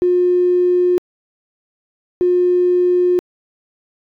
triangle tone pair in turn, 358 / 358 Hz, F4 / F4, +43 / +43 cents, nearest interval unison, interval 0 cents, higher neither, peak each -7 dBFS, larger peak neither, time 0.02-0.98 / 2.21-3.19 s, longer second, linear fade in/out 0 ms, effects tanh soft clip ceiling -9 dBFS

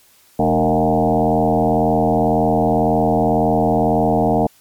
sine tone with frequency modulation, 461.4 Hz, A#4, 18 cents flat, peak -12 dBFS, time 0.39-4.47 s, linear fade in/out 5 ms, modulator 81.9 Hz, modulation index 4.1, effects white hiss -52 dBFS RMS until 4.6 s + MP3 96 kbps

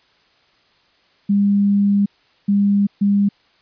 sine tone bursts at uneven times, 201.4 Hz, G3, 47 cents sharp, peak -12 dBFS, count 3, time 1.29-2.06 / 2.48-2.87 / 3.01-3.29 s, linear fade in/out 10 ms, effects white hiss -57 dBFS RMS until 3.61 s + resampled to 11025 Hz

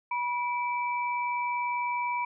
sine tone pair together, 975 / 2319 Hz, B5 / D7, -23 / -22 cents, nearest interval octave + minor third, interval 1501 cents, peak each -28 / -34 dBFS, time 0.11-2.25 s, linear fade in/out 5 ms, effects none

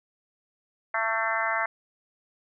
harmonic tone with a mistuned harmonic, 223.7 Hz, A3, 29 cents sharp, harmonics 3 / 4 / 5 / 6 / 7 / 8 / 9, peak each -32 / -32 / -32 / -32 / -32 / -32 / -32 dBFS, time 0.94-1.66 s, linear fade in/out 5 ms, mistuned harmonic 9, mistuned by +25 cents, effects none

